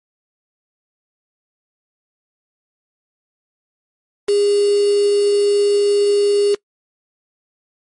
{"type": "tone with quantisation", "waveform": "sine", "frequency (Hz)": 407, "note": "G#4", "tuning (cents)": -35, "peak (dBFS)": -12, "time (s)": [4.28, 6.55], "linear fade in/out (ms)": 10, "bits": 4, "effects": ["noise-tail reverb RT60 0.1 s tail -23 dB re dry", "MP3 48 kbps"]}